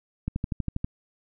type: click train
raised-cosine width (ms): 5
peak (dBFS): -15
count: 8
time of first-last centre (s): 0.28-0.845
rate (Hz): 12.4
effects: none